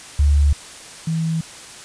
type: tone pair in turn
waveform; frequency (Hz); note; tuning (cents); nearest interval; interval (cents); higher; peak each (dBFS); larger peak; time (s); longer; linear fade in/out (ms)
sine; 72.3 / 162.31; D2 / E3; -27 / -27; octave + major second; 1400; second; -11 / -18; first; 0.19-0.53 / 1.07-1.41; neither; 5
effects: white hiss -38 dBFS RMS until 1.84 s + resampled to 22050 Hz